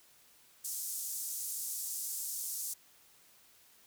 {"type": "band-pass noise", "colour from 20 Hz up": "pink", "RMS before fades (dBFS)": -39, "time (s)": [0.64, 2.74], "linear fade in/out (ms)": 10, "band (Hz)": [6600, 16000], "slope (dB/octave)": 24, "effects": ["white hiss -63 dBFS RMS until 3.86 s"]}